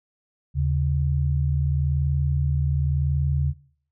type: tone pair together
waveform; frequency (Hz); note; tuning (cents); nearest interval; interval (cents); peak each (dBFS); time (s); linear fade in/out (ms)
sine; 77.69 / 138.59; D#2 / C#3; -2 / 0; minor seventh; 1002; -22; 0.54-3.54; 50
effects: noise-tail reverb RT60 0.6 s tail -21 dB re dry